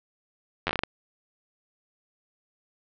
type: slowing click train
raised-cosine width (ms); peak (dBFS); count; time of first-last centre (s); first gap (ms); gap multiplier
0.3; -9; 8; 0.67-0.835; 10; 1.28
effects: low-pass 4000 Hz 12 dB/octave